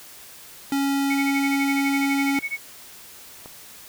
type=tone; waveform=square; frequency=277.2 Hz; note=C#4; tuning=in tune; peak=-21 dBFS; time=0.72-2.39 s; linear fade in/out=2 ms
type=tone with tremolo; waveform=sine; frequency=2217 Hz; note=C#7; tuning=in tune; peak=-23 dBFS; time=1.1-2.58 s; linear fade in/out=5 ms; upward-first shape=sine; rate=12 Hz; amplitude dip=100%
type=click; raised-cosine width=1 ms; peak=-26 dBFS; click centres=3.459 s
effects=white hiss -44 dBFS RMS until 3.88 s